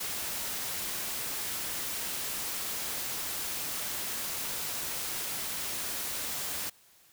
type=noise; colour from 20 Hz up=white; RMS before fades=-35 dBFS; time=0-6.7 s; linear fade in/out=10 ms; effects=white hiss -61 dBFS RMS until 7.12 s